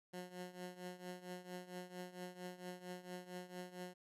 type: tone with tremolo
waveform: 15% pulse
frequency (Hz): 180.4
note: F#3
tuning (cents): -44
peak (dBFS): -38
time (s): 0.13-3.94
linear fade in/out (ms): 10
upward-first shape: triangle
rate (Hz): 4.4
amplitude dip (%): 85
effects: resampled to 32000 Hz